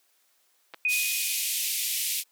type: clicks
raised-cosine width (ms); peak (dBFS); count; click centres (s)
0.3; -24; 2; 0.738 / 0.744
type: tone with exponential decay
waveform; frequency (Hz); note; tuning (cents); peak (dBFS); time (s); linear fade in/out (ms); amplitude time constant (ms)
sine; 2489; D#7; 0; -21; 0.85-1.91; 2; 230
type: band-pass noise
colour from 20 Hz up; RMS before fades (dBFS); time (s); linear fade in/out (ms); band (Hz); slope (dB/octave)
white; -29; 0.88-2.24; 50; 2200 to 15000; 48
effects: white hiss -67 dBFS RMS until 2.31 s + high-pass 400 Hz 12 dB/octave